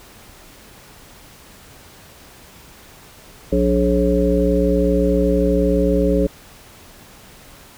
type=harmonic tone with a mistuned harmonic; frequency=60.4 Hz; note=B1; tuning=38 cents flat; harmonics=1 / 3 / 5 / 7 / 9; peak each=-20 / -20 / -20 / -20 / -20 dBFS; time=3.52-6.27 s; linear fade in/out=5 ms; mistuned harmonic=5; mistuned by=-75 cents; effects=pink hiss -44 dBFS RMS until 7.77 s